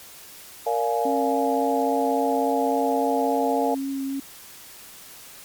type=chord; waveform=sine; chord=Bb dominant seventh; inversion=none; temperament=just; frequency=466.2 / 582.7 / 699.2 / 839.1 Hz; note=Bb4 / D5 / F5 / Ab5; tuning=0 / -14 / +2 / +18 cents; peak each=-25 / -29 / -25 / -26 dBFS; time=0.66-3.75 s; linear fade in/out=10 ms
type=tone with vibrato; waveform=sine; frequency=272.2 Hz; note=C#4; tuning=31 cents flat; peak=-25 dBFS; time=1.05-4.2 s; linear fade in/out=5 ms; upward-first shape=sine; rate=3.6 Hz; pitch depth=11 cents each way
effects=white hiss -44 dBFS RMS until 5.44 s + MP3 96 kbps